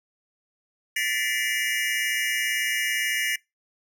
square tone cluster, 1762 / 1952 / 2070 / 2317 / 2864 Hz, A6 / B6 / C7 / D7 / F7, +2 / -21 / -19 / -24 / +43 cents, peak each -31 dBFS, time 0.96-3.36 s, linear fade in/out 5 ms, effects noise-tail reverb RT60 0.2 s tail -23 dB re dry

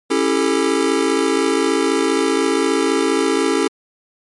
square chord, A dominant seventh, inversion first, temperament just, 275 / 330 / 396 / 440 Hz, C#4 / E4 / G4 / A4, -14 / +2 / +18 / 0 cents, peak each -21 dBFS, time 0.1-3.68 s, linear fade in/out 10 ms, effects MP3 48 kbps

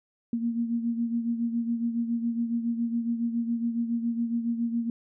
sine beating tone pair, 232.3 / 239.5 Hz, A#3 / A#3, -6 / +47 cents, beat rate 7.2 Hz, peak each -26 / -33 dBFS, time 0.33-4.9 s, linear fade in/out 2 ms, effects none

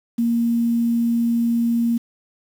sine tone with quantisation, 233.6 Hz, A#3, 4 cents sharp, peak -16 dBFS, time 0.18-1.98 s, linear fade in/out 10 ms, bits 7, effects none

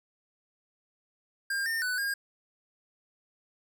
square tone with pitch steps, 1604 / 1815 / 1494 / 1619 Hz, G6 / A#6 / F#6 / G#6, +39 / -47 / +16 / -45 cents, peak -29 dBFS, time 1.5-2.14 s, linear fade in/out 5 ms, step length 160 ms, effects none

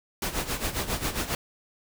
pink noise with tremolo, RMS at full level -27 dBFS, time 0.22-1.35 s, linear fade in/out 2 ms, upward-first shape sine, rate 7.4 Hz, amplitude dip 75%, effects none

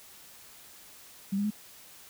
sine tone with pitch steps, 196 / 203.4 / 211 Hz, G3 / G#3 / G#3, 0 / -36 / +28 cents, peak -26 dBFS, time 1.32-1.506 s, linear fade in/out 10 ms, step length 62 ms, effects white hiss -52 dBFS RMS until 2.09 s

